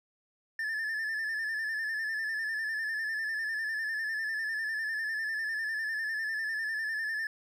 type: tone with vibrato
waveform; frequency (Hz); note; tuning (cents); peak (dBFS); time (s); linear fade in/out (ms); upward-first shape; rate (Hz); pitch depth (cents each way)
triangle; 1759; A6; -1; -29; 0.59-7.27; 2; square; 10; 42
effects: none